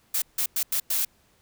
blue noise bursts at uneven times, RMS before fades -25 dBFS, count 5, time 0.14-0.22 / 0.38-0.46 / 0.56-0.63 / 0.72-0.8 / 0.9-1.05 s, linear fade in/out 5 ms, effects pink hiss -63 dBFS RMS until 1.41 s

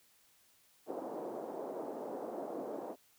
white band-pass noise, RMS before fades -42 dBFS, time 0.86-2.96 s, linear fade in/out 50 ms, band 260 to 690 Hz, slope 24 dB/octave, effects white hiss -68 dBFS RMS until 3.18 s

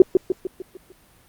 sine tone with echo, 370 Hz, F#4, in tune, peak -4 dBFS, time 0-0.02 s, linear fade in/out 2 ms, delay 150 ms, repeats 6, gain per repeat -6 dB, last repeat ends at 0.92 s, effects pink hiss -55 dBFS RMS until 1.28 s + Opus 48 kbps

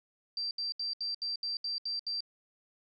sine tone bursts, 4699 Hz, D8, in tune, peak -32 dBFS, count 9, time 0.37-2.206 s, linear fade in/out 2 ms, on 140 ms, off 72 ms, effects none

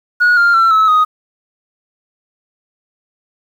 sine tone with pitch steps, 1452 / 1398.5 / 1347 / 1297.3 / 1249.5 Hz, F#6 / F6 / E6 / E6 / D#6, -33 / +2 / +37 / -28 / +7 cents, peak -5 dBFS, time 0.2-1.05 s, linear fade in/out 20 ms, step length 170 ms, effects tanh soft clip ceiling -6 dBFS + 7-bit

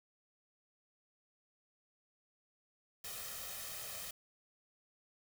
white noise with comb filter, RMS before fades -45 dBFS, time 3.04-4.11 s, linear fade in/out 5 ms, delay 1.6 ms, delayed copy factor +0.65, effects none

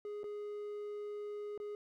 triangle tone with dropouts, 415.3 Hz, G#4, in tune, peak -38 dBFS, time 0.05-1.75 s, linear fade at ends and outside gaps 1 ms, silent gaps 0.233-0.241 / 1.577-1.6 s, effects 13-bit

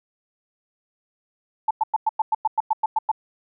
sine tone bursts, 876 Hz, A5, 8 cents flat, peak -16 dBFS, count 12, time 1.68-3.116 s, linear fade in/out 5 ms, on 28 ms, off 100 ms, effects none

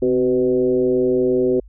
sine tone with frequency modulation, 378.6 Hz, F#4, 40 cents sharp, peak -14 dBFS, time 0.02-1.6 s, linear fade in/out 5 ms, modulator 120 Hz, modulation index 0.98, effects added 50 Hz sine -40 dBFS peak until 1.68 s

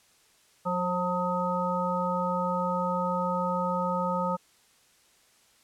harmonic tone with a mistuned harmonic, 180 Hz, F#3, 47 cents flat, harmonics 1 / 3 / 5 / 7, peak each -31 / -31 / -31 / -31 dBFS, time 0.65-4.37 s, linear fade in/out 20 ms, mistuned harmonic 3, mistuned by -21 cents, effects white hiss -62 dBFS RMS until 5.63 s + low-pass 10000 Hz 12 dB/octave

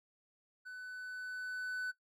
triangle tone with level ramp, 1500 Hz, F#6, 23 cents sharp, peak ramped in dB -43 to -33 dBFS, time 0.65-1.92 s, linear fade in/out 20 ms, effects noise-tail reverb RT60 0.1 s tail -18 dB re dry

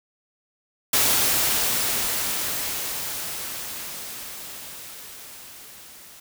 white noise with level ramp, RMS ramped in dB -19 to -46 dBFS, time 0.93-6.2 s, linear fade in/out 5 ms, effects none

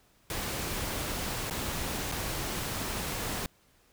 pink noise with dropouts, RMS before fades -34 dBFS, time 0.3-3.46 s, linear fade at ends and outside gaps 1 ms, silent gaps 1.499-1.509 / 2.116-2.121 s, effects pink hiss -65 dBFS RMS until 3.92 s

